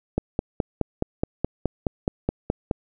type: click train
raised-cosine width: 2 ms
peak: -8 dBFS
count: 13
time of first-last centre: 0.18-2.712 s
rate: 4.74 Hz
effects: none